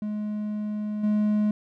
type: tone with level steps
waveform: triangle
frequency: 210.7 Hz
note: G#3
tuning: 25 cents sharp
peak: -25 / -18 dBFS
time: 0.02-1.51 s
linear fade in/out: 2 ms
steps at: 1.03 s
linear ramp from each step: 10 ms
effects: none